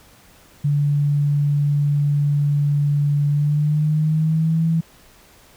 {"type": "tone with pitch glide", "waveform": "sine", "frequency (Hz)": [144.8, 163.47], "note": ["D3", "E3"], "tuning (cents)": [-24, -14], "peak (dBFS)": -15, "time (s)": [0.64, 4.81], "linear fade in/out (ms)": 10, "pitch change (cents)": 210, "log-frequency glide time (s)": [3.28, 4.66], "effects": ["pink hiss -50 dBFS RMS until 5.56 s"]}